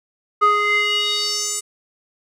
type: tone with band-pass filter sweep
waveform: square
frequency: 415.3 Hz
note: G#4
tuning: in tune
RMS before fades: -19 dBFS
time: 0.41-1.61 s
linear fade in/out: 20 ms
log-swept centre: 1200 to 8300 Hz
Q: 4.2
effects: none